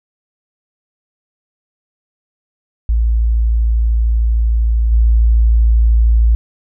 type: tone with level steps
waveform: sine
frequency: 56.5 Hz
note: A1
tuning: 47 cents sharp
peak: -10 / -7 dBFS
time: 2.89-6.35 s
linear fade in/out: 0 ms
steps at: 4.91 s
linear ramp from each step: 20 ms
effects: none